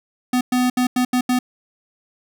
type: tone bursts at uneven times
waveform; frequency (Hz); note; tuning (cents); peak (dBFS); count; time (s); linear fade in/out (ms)
square; 250; B3; +21; -16; 6; 0.33-0.41 / 0.52-0.7 / 0.77-0.87 / 0.96-1.05 / 1.13-1.21 / 1.29-1.39; 5
effects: none